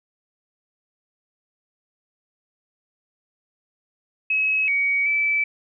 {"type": "tone with pitch steps", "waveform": "sine", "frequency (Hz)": [2564, 2250, 2312], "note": ["E7", "C#7", "D7"], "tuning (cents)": [-49, 25, -28], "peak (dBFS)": -18, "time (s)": [4.3, 5.44], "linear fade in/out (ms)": 5, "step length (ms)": 380, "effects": []}